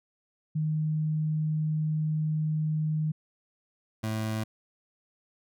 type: tone pair in turn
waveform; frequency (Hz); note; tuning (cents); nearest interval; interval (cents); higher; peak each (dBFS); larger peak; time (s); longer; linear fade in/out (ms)
sine / 25% pulse; 154.9 / 109.53; D#3 / A2; -7 / -7; tritone; 600; first; -25 / -25; neither; 0.55-3.12 / 4.03-4.44; first; 10
effects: none

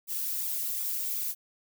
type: noise with flanger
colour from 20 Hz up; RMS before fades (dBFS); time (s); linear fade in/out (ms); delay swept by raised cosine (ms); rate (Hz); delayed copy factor
violet; -32; 0.07-1.35; 50; 0.82 to 3.22; 2.7; +0.95
effects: none

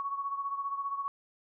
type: beating tone pair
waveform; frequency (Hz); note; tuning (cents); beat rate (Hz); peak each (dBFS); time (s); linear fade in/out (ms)
sine; 1112 / 1127; C#6 / C#6; +5 / +28; 15; -33 / -39; 0-1.08; 0
effects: none

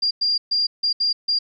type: tone bursts at uneven times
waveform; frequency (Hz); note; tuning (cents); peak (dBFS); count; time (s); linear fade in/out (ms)
sine; 4791; D8; +34; -17; 6; 0.02-0.11 / 0.21-0.38 / 0.51-0.67 / 0.83-0.93 / 1-1.13 / 1.28-1.39; 10
effects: none

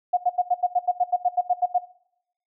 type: tone bursts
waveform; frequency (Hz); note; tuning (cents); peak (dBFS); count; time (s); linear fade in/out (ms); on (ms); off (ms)
sine; 720; F#5; -47; -16; 14; 0.13-1.784; 10; 42; 82
effects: noise-tail reverb RT60 0.7 s tail -18 dB re dry

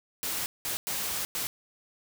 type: noise bursts at uneven times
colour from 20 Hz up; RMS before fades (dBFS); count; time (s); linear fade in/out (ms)
white; -32; 4; 0.23-0.46 / 0.65-0.77 / 0.87-1.25 / 1.35-1.47; 0
effects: none

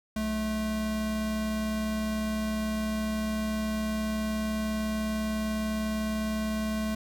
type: tone pair together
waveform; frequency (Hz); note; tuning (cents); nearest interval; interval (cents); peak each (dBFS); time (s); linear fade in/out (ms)
square; 60.9 / 216.7; B1 / A3; -24 / -26; octave + minor seventh; 2198; -38 / -29; 0.16-6.95; 5
effects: none

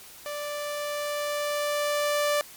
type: tone with level ramp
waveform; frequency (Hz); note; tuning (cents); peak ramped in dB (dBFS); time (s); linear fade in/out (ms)
sawtooth; 587.3; D5; 0; -28 to -18; 0.26-2.41; 0
effects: white hiss -47 dBFS RMS until 2.56 s + MP3 96 kbps

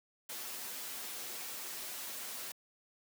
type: noise with comb filter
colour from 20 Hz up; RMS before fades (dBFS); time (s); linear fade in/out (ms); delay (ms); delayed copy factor
white; -43; 0.29-2.52; 5; 8.1; +0.6
effects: high-pass 200 Hz 12 dB/octave

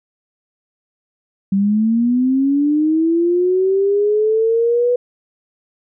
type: linear sweep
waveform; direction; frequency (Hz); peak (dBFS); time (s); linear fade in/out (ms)
sine; up; 192.2 to 493.8; -12; 1.52-4.96; 5
effects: none

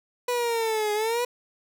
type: linear two-way sweep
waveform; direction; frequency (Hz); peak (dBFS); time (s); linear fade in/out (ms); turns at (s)
30% pulse; down then up; 493.9 to 415.3 to 493.9; -21; 0.28-1.25; 5; 0.93
effects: none

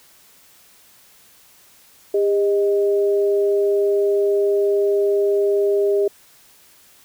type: tone pair together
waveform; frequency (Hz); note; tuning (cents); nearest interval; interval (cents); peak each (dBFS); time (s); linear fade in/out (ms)
sine; 402.3 / 622.3; G4 / D#5; +45 / 0; minor sixth; 755; -15 / -24; 2.14-6.08; 5
effects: white hiss -51 dBFS RMS until 7.04 s

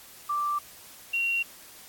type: tone pair in turn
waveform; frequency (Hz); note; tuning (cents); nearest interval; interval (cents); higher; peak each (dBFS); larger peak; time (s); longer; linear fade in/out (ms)
sine; 1174.7 / 2749; D6 / F7; 0 / -28; octave + minor third; 1472; second; -25 / -24; second; 0.29-0.59 / 1.13-1.43; neither; 10
effects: white hiss -49 dBFS RMS until 1.88 s + AAC 64 kbps

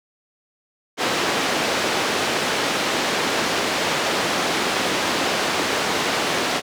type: band-pass noise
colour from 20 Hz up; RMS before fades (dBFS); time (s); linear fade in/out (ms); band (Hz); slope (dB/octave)
pink; -22; 0.97-6.62; 50; 290 to 5300; 12
effects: none

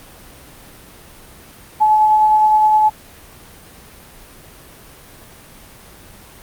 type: tone with tremolo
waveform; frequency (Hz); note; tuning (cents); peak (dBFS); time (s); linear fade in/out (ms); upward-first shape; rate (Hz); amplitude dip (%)
sine; 858; A5; -44; -8; 1.8-2.9; 20; sine; 9.7; 25
effects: pink hiss -41 dBFS RMS until 6.42 s + Opus 32 kbps

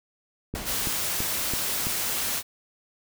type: click train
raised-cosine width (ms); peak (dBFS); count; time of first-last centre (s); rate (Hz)
3; -18; 5; 0.54-1.869; 3.01
type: noise with exponential decay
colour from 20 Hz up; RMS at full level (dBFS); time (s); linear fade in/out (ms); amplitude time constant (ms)
pink; -32; 0.55-1.47; 0; 200
type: noise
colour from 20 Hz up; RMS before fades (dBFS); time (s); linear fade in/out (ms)
white; -28; 0.64-2.43; 50
effects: none

